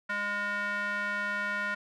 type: tone with band-pass filter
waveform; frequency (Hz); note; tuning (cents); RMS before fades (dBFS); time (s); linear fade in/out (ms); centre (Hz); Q
square; 204.6; G#3; -26; -32; 0.09-1.75; 10; 1600; 5.2
effects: none